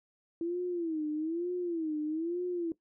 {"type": "tone with vibrato", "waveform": "sine", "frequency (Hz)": 329.6, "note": "E4", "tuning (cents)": 0, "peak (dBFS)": -30, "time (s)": [0.41, 2.72], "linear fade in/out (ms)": 2, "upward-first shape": "sine", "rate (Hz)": 1.1, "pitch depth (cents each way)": 150, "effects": ["noise-tail reverb RT60 0.1 s tail -17 dB re dry"]}